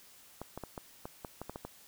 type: clicks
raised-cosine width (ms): 1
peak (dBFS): -26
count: 10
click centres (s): 0.416 / 0.576 / 0.637 / 0.778 / 1.055 / 1.248 / 1.416 / 1.496 / 1.559 / 1.65
effects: white hiss -58 dBFS RMS until 1.87 s